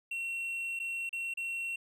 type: tone with dropouts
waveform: triangle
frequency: 2725 Hz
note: F7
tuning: 43 cents flat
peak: -32 dBFS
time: 0.11-1.76 s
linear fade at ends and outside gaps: 5 ms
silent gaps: 0.792-0.798 / 1.093-1.128 / 1.339-1.372 s
effects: none